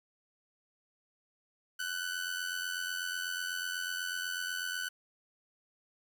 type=tone with amplitude modulation; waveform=sawtooth; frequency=1499 Hz; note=F#6; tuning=22 cents sharp; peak=-28 dBFS; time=1.79-4.89 s; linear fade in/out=10 ms; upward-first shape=sine; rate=88.1 Hz; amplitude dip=65%; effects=10-bit